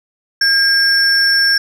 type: tone pair together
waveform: sine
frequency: 1614 / 5417 Hz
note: G#6 / E8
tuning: -50 / +46 cents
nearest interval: octave + major sixth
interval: 2096 cents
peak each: -11 dBFS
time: 0.41-1.58 s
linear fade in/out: 5 ms
effects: tanh soft clip ceiling -5 dBFS